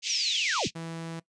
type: band-pass noise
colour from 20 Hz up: pink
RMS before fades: -32 dBFS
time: 0.02-0.71 s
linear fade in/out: 50 ms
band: 2400 to 6800 Hz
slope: 48 dB/octave
type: linear sweep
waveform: sine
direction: down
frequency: 5980 to 46.25 Hz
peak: -27 dBFS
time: 0.09-0.68 s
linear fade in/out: 10 ms
type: tone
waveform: sawtooth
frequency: 164.81 Hz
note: E3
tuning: in tune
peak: -31 dBFS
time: 0.75-1.2 s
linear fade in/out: 10 ms
effects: noise-tail reverb RT60 0.1 s tail -20 dB re dry + resampled to 22050 Hz